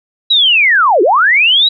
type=linear two-way sweep; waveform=sine; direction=down then up; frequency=3951 to 329.6 to 3951 Hz; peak=-6 dBFS; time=0.3-1.69 s; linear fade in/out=10 ms; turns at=1.02 s; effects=none